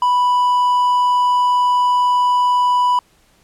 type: tone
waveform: triangle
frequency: 987.8 Hz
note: B5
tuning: in tune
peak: -10 dBFS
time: 0.02-2.99 s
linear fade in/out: 2 ms
effects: pink hiss -55 dBFS RMS until 3.43 s + low-pass 12000 Hz 12 dB/octave